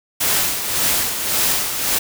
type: noise with tremolo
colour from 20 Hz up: white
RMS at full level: -17 dBFS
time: 0.2-1.99 s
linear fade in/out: 10 ms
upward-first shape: sine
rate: 1.8 Hz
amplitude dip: 55%
effects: none